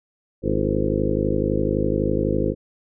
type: harmonic tone with a mistuned harmonic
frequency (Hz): 51.91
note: G#1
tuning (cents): 0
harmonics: 1 / 2 / 3 / 4 / 5 / 6 / 7 / 8 / 9 / 10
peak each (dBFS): -28 / -28 / -28 / -28 / -28 / -28 / -28 / -28 / -28 / -28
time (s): 0.42-2.55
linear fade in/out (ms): 50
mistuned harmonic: 7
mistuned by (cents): -72
effects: none